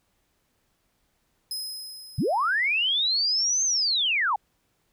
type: tone with exponential decay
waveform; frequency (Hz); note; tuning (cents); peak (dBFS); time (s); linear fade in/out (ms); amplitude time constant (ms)
sawtooth; 5090; D#8; +39; -26; 1.51-3.22; 2; 370
type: linear two-way sweep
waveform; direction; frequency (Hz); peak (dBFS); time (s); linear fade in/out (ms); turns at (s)
sine; up then down; 86.8 to 6400 to 759; -21; 2.18-4.36; 5; 3.64
effects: pink hiss -71 dBFS RMS until 4.92 s